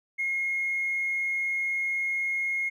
triangle tone with tanh clipping, 2152 Hz, C7, 48 cents sharp, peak -25 dBFS, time 0.18-2.7 s, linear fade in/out 20 ms, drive 1 dB, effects none

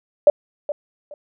sine tone with echo, 587.3 Hz, D5, in tune, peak -6 dBFS, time 0.27-0.3 s, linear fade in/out 2 ms, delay 420 ms, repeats 2, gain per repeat -14 dB, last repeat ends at 1.14 s, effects none

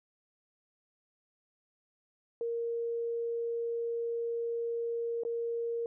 sine tone with dropouts, 466.2 Hz, A#4, in tune, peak -31 dBFS, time 2.41-5.86 s, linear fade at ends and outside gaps 1 ms, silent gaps 5.235-5.25 s, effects none

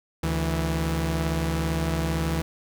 sawtooth tone pair together, 72.92 / 163.7 Hz, D2 / E3, -12 / -12 cents, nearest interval octave + major second, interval 1400 cents, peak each -23 / -22 dBFS, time 0.23-2.42 s, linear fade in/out 5 ms, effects none

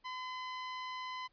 sawtooth tone, 1017 Hz, C6, 50 cents flat, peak -36 dBFS, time 0.04-1.28 s, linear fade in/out 20 ms, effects pink hiss -75 dBFS RMS until 1.32 s + resampled to 11025 Hz

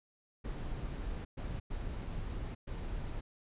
brown noise bursts at uneven times, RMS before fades -39 dBFS, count 4, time 0.44-1.25 / 1.37-1.6 / 1.7-2.55 / 2.67-3.21 s, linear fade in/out 10 ms, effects resampled to 8000 Hz

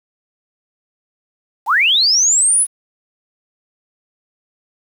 sine linear sweep, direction up, 723 to 10520 Hz, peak -10 dBFS, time 1.66-2.67 s, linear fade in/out 50 ms, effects 7-bit

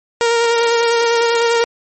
sawtooth tone with vibrato, 466.2 Hz, A#4, in tune, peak -8 dBFS, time 0.21-1.64 s, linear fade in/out 0 ms, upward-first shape square, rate 10 Hz, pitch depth 14 cents each way, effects MP3 32 kbps

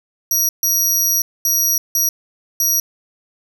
25% pulse tone bursts at uneven times, 5760 Hz, F#8, 47 cents flat, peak -9 dBFS, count 5, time 0.31-0.49 / 0.63-1.22 / 1.45-1.78 / 1.95-2.09 / 2.6-2.8 s, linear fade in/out 2 ms, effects none

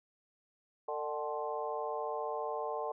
harmonic tone with a mistuned harmonic, 150 Hz, D3, 37 cents sharp, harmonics 3 / 4 / 5 / 6 / 7, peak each -39 / -40 / -41 / -42 / -42 dBFS, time 0.88-2.92 s, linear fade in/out 5 ms, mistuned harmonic 6, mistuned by -70 cents, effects none

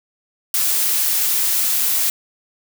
blue noise, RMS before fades -18 dBFS, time 0.54-2.1 s, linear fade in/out 2 ms, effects none

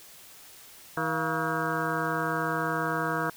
harmonic tone with a mistuned harmonic, 160 Hz, D#3, 49 cents sharp, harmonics 1 / 2 / 3 / 4 / 6 / 7 / 8 / 9 / 10, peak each -35 / -35 / -35 / -35 / -35 / -35 / -35 / -35 / -35 dBFS, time 0.97-3.3 s, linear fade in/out 2 ms, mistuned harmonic 4, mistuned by +130 cents, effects white hiss -50 dBFS RMS until 3.36 s

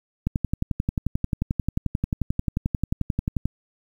click train, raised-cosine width 5 ms, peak -10 dBFS, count 37, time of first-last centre 0.27-3.456 s, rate 11.3 Hz, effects 8-bit

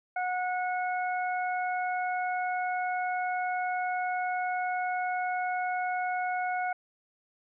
harmonic tone, 730 Hz, F#5, 24 cents flat, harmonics 1 / 2 / 3, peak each -29 / -35 / -39 dBFS, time 0.16-6.73 s, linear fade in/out 5 ms, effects none

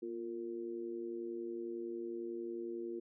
sine tone with amplitude modulation, 349.2 Hz, F4, in tune, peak -35 dBFS, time 0.02-3 s, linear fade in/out 10 ms, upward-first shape sine, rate 111 Hz, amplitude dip 85%, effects none

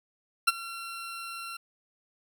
20% pulse tone with ADSR envelope, 1363 Hz, F6, 43 cents flat, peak -12 dBFS, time 0.47-1.57 s, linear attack 12 ms, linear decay 27 ms, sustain -20 dB, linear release 6 ms, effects none

